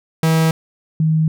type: tone pair in turn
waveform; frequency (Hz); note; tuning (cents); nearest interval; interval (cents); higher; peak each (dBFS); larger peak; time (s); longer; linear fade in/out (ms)
45% pulse / sine; 161.2 / 158.07; E3 / D#3; -38 / +28; unison; 34; first; -12; neither; 0.23-0.51 / 1-1.28; neither; 2
effects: none